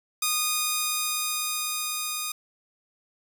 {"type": "tone with level ramp", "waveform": "5% pulse", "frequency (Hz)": 1232, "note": "D#6", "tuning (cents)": -17, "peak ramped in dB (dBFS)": [-11, -17], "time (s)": [0.22, 2.32], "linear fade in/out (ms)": 5, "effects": []}